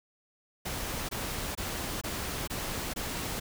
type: noise bursts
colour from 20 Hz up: pink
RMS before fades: -35 dBFS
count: 6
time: 0.65-3.4 s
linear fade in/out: 10 ms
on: 440 ms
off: 22 ms
effects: none